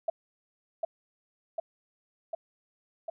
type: tone with echo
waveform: sine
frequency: 659.3 Hz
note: E5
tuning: in tune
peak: -24 dBFS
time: 0.08-0.1 s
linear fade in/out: 5 ms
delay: 750 ms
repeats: 4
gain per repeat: -2 dB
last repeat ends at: 3.1 s
effects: none